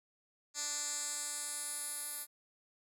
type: tone with band-pass filter sweep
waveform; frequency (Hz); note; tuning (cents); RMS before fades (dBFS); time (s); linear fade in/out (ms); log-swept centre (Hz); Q
10% pulse; 293.7; D4; 0; -40; 0.54-2.27; 50; 6600 to 12000; 3.3
effects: none